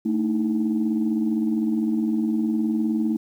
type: tone cluster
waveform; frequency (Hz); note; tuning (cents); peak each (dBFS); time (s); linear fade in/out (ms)
sine; 222.8 / 298.7 / 318.3; A3 / D4 / D#4; +22 / +29 / +39; -21 / -30 / -24; 0.05-3.17; 10
effects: tanh soft clip ceiling -13 dBFS + 9-bit